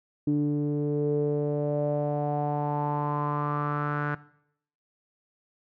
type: tone with low-pass filter sweep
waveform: sawtooth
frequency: 146.83 Hz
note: D3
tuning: in tune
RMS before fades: -27 dBFS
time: 0.27-4.15 s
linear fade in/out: 5 ms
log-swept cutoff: 310 to 1500 Hz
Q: 5.9
effects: noise-tail reverb RT60 0.7 s tail -19 dB re dry